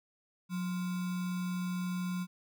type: tone with sample-and-hold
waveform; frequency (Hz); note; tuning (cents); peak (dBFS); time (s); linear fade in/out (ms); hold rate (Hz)
sine; 180.7; F#3; -41; -32; 0.49-2.27; 50; 1225
effects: none